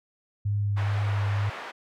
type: tone with vibrato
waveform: sine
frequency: 101.9 Hz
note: G#2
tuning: 32 cents flat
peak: -23 dBFS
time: 0.45-1.5 s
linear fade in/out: 10 ms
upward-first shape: triangle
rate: 2.2 Hz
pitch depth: 14 cents each way
type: band-pass noise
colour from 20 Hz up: pink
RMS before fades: -38 dBFS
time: 0.76-1.72 s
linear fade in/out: 20 ms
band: 690 to 2100 Hz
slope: 12 dB/octave
effects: none